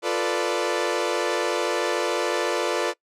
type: chord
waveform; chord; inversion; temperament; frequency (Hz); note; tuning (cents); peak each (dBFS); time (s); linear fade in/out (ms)
sawtooth; B half-diminished seventh; second; equal; 349.2 / 440 / 493.9 / 587.3; F4 / A4 / B4 / D5; 0 / 0 / 0 / 0; -24; 0.02-2.94; 50
effects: noise-tail reverb RT60 0.1 s tail -22 dB re dry + low-pass 8000 Hz 12 dB/octave